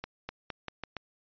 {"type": "accelerating click train", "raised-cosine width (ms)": 0.3, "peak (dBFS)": -20, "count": 6, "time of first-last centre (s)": [0.04, 0.967], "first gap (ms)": 250, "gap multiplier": 0.85, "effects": ["resampled to 11025 Hz"]}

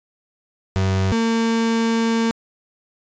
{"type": "tone pair in turn", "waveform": "35% pulse", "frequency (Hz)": [95.3, 227.8], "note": ["G2", "A#3"], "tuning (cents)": [-48, -40], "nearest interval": "octave + minor third", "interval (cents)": 1508, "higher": "second", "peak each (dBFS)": [-15, -15], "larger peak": "neither", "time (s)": [[0.76, 1.12], [1.12, 2.31]], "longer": "second", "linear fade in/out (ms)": 0, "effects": ["resampled to 16000 Hz"]}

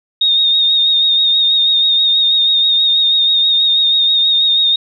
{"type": "tone with vibrato", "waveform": "sine", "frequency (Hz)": 3703, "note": "A#7", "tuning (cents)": -12, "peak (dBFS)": -9, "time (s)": [0.21, 4.76], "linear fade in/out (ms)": 5, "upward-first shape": "sine", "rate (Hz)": 6.2, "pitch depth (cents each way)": 33, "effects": []}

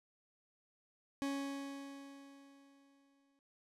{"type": "tone with exponential decay", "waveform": "40% pulse", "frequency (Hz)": 277.2, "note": "C#4", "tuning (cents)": 0, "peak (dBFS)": -34, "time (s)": [1.22, 3.39], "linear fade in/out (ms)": 0, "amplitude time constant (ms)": 470, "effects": ["low-pass 10000 Hz 12 dB/octave"]}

